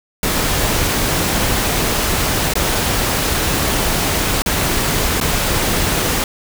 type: noise with dropouts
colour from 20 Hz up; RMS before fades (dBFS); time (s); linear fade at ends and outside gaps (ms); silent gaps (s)
pink; -17; 0.23-6.24; 2; 2.537-2.554 / 4.421-4.46 / 5.202-5.211
effects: none